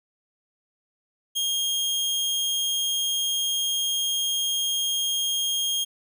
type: tone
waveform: sawtooth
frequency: 3240 Hz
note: G#7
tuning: 43 cents flat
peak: -20 dBFS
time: 1.35-5.85 s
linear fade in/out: 20 ms
effects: none